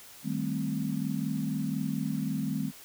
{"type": "chord", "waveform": "sine", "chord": "A half-diminished seventh", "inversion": "second", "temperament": "equal", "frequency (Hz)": [155.56, 196, 220, 261.6], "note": ["Eb3", "G3", "A3", "C4"], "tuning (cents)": [0, 0, 0, 0], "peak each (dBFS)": -34, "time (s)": [0.23, 2.72], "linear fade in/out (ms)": 50, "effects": ["white hiss -50 dBFS RMS until 2.84 s"]}